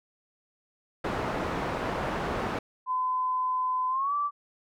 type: low-pass noise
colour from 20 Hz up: white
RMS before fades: -31 dBFS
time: 1.04-2.59 s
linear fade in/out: 5 ms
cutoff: 1000 Hz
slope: 12 dB/octave
type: tone with pitch glide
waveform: sine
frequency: 1017 to 1161.5 Hz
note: C6 to D6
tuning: -50 to -20 cents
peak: -25 dBFS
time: 2.86-4.31 s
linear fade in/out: 50 ms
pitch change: +230 cents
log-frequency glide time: 3.89-4.14 s
effects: none